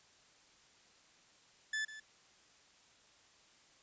40% pulse tone with echo, 1742 Hz, A6, 18 cents flat, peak -34 dBFS, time 1.73-1.85 s, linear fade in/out 5 ms, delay 150 ms, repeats 1, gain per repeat -13 dB, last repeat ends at 2 s, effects white hiss -65 dBFS RMS until 3.82 s + resampled to 16000 Hz

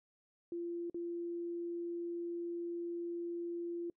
sine tone with dropouts, 343.4 Hz, F4, 29 cents flat, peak -37 dBFS, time 0.52-3.9 s, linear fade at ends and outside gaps 2 ms, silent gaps 0.899-0.944 s, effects noise-tail reverb RT60 0.1 s tail -26 dB re dry

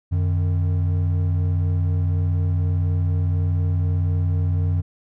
triangle tone pair together, 90.4 / 152.03 Hz, F#2 / D#3, -40 / -40 cents, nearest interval major sixth, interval 900 cents, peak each -16 / -25 dBFS, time 0.11-4.82 s, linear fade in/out 20 ms, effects none

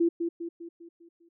sine tone with echo, 338.1 Hz, E4, 44 cents sharp, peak -20 dBFS, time 0-0.09 s, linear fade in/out 10 ms, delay 200 ms, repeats 6, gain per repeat -6 dB, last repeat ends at 1.29 s, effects none

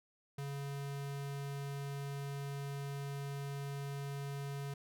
square tone, 140.3 Hz, C#3, 21 cents sharp, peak -40 dBFS, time 0.38-4.74 s, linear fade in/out 5 ms, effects none

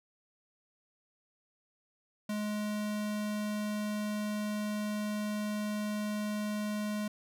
square tone, 210 Hz, G#3, 19 cents sharp, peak -33 dBFS, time 2.29-7.08 s, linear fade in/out 5 ms, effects none

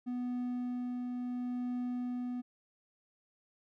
triangle tone with tremolo, 246.9 Hz, B3, in tune, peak -31 dBFS, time 0.06-2.42 s, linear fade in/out 20 ms, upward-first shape triangle, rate 0.73 Hz, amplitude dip 25%, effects none

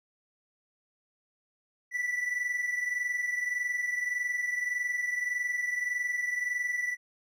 triangle tone pair together, 1965 / 1986.7 Hz, B6 / B6, -9 / +10 cents, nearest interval unison, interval 19 cents, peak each -28 / -34 dBFS, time 1.91-6.97 s, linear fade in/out 50 ms, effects none

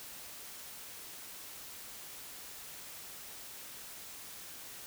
silence, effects white hiss -48 dBFS RMS until 4.86 s

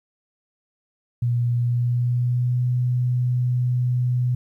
sine tone with pitch glide, 120.3 to 124.18 Hz, B2 to B2, -45 to +10 cents, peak -18 dBFS, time 1.22-4.35 s, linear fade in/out 5 ms, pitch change +55 cents, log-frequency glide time 1.55-2.64 s, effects 10-bit

